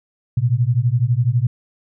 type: beating tone pair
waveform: sine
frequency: 115.3 / 127.3 Hz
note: A#2 / C3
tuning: -19 / -47 cents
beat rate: 12 Hz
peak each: -17 dBFS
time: 0.37-1.47 s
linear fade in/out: 5 ms
effects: none